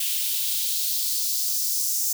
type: noise with high-pass filter sweep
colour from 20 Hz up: blue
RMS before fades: -25 dBFS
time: 0-2.13 s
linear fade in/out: 5 ms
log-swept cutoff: 2900 to 6200 Hz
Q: 2.3
effects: none